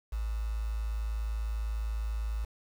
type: tone with quantisation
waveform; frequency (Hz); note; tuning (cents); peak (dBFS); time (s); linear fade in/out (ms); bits
sine; 54.6; A1; -13; -30; 0.12-2.45; 10; 8
effects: none